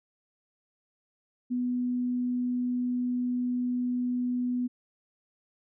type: tone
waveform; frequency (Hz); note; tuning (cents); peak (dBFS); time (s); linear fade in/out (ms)
sine; 247.3; B3; +3; -26; 1.5-4.68; 20
effects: none